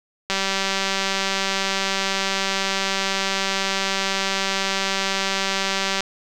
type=click train; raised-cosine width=0.2 ms; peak=-5 dBFS; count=1108; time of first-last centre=0.3-6.006 s; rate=194 Hz; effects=none